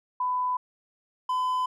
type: tone pair in turn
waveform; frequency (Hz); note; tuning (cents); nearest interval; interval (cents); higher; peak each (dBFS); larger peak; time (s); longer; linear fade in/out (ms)
sine / triangle; 1000 / 1011.6; B5 / B5; +21 / +41; unison; 20; second; -24 / -22; second; 0.2-0.57 / 1.29-1.66; neither; 5
effects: none